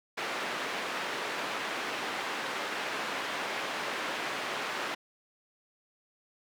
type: band-pass noise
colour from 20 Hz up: white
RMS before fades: -35 dBFS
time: 0.17-4.95 s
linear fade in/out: 10 ms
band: 280 to 2200 Hz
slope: 12 dB/octave
effects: none